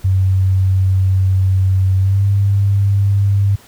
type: tone with pitch glide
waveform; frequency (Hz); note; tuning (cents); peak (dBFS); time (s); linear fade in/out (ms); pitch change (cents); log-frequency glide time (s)
sine; 94.7 to 99.64; F#2 to G2; +41 to +29; -10; 0.04-3.56; 10; +88; 1.97-2.25
effects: pink hiss -44 dBFS RMS until 3.67 s